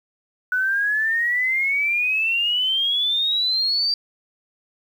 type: exponential sweep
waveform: sine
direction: up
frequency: 1480 to 4699 Hz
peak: -18 dBFS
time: 0.52-3.94 s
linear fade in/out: 2 ms
effects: 8-bit